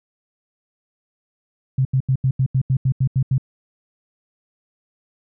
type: tone bursts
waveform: sine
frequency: 131.5 Hz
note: C3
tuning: 9 cents sharp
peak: -14 dBFS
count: 11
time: 1.78-3.381 s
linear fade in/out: 5 ms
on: 71 ms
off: 82 ms
effects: none